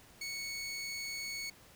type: tone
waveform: 20% pulse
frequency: 2217 Hz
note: C#7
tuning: in tune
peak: -33 dBFS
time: 0.21-1.5 s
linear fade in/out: 5 ms
effects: pink hiss -59 dBFS RMS until 1.75 s